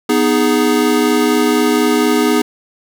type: chord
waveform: square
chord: G# minor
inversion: first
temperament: equal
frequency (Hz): 246.9 / 311.1 / 415.3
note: B3 / D#4 / G#4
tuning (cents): 0 / 0 / 0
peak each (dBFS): -16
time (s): 0.09-2.42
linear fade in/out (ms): 5
effects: none